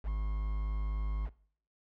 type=tone with quantisation; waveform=triangle; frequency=51.91 Hz; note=G#1; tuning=in tune; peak=-28 dBFS; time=0.03-1.3 s; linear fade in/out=50 ms; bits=8; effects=noise-tail reverb RT60 0.5 s tail -20 dB re dry + low-pass 2000 Hz 12 dB/octave